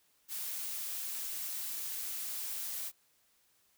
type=noise; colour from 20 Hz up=blue; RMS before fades=-39 dBFS; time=0.28-2.92 s; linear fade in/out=50 ms; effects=white hiss -71 dBFS RMS until 3.77 s